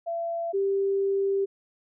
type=tone pair in turn; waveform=sine; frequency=675 / 393.1 Hz; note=E5 / G4; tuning=+41 / +5 cents; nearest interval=major sixth; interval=936 cents; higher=first; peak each=-27 / -22 dBFS; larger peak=second; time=0.06-0.53 / 0.53-1.46 s; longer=second; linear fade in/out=20 ms; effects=none